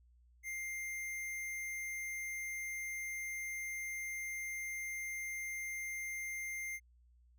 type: tone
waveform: square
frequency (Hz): 2100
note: C7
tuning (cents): +6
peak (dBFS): -40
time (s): 0.43-6.8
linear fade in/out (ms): 50
effects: added 60 Hz sine -63 dBFS peak until 7.38 s